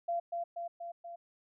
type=tone with echo; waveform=sine; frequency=686 Hz; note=F5; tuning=31 cents flat; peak=-30 dBFS; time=0.08-0.2 s; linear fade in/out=10 ms; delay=240 ms; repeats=4; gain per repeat=-3 dB; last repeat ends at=1.16 s; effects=none